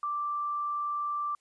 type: tone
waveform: sine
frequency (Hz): 1174.7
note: D6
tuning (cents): 0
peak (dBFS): -29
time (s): 0.03-1.35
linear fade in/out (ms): 2
effects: white hiss -74 dBFS RMS until 1.4 s + resampled to 22050 Hz